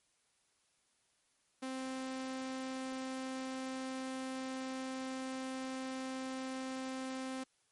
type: tone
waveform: sawtooth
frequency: 261.7 Hz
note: C4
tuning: in tune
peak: -35 dBFS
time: 1.62-7.44 s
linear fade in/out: 10 ms
effects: white hiss -75 dBFS RMS until 7.71 s + MP3 48 kbps